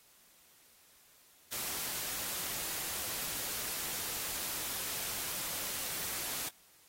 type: noise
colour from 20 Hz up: white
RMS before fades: -38 dBFS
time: 1.52-6.49 s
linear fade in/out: 5 ms
effects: white hiss -63 dBFS RMS until 6.88 s + AAC 48 kbps